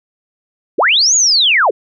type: linear two-way sweep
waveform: sine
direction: up then down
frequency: 225.8 to 6920 to 327.7 Hz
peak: -8 dBFS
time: 0.78-1.71 s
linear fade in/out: 10 ms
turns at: 1.15 s
effects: none